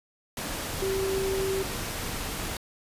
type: tone in noise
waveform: sine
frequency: 385.8 Hz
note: G4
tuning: 28 cents flat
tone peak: -26 dBFS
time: 0.82-1.63 s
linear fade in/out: 2 ms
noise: pink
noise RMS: -33 dBFS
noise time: 0.37-2.57 s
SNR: +4 dB
effects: resampled to 32000 Hz